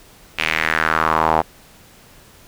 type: tone with band-pass filter sweep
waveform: sawtooth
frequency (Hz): 79.7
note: D#2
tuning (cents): +42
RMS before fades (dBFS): -18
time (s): 0.38-1.42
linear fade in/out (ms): 10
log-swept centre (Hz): 2600 to 800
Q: 3
effects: pink hiss -47 dBFS RMS until 2.47 s